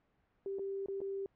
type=tone with dropouts; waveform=sine; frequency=392 Hz; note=G4; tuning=in tune; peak=-36 dBFS; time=0.46-1.26 s; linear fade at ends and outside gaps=1 ms; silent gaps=0.586-0.593 / 0.86-0.884 / 1.005-1.015 s; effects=pink hiss -75 dBFS RMS until 1.35 s + low-pass 2000 Hz 12 dB/octave